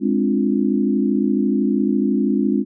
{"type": "chord", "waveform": "sine", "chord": "D half-diminished seventh", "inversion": "second", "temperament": "equal", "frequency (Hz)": [207.7, 261.6, 293.7, 349.2], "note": ["Ab3", "C4", "D4", "F4"], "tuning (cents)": [0, 0, 0, 0], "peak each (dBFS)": [-19, -20, -22, -24], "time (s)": [0, 2.65], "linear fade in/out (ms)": 50, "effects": []}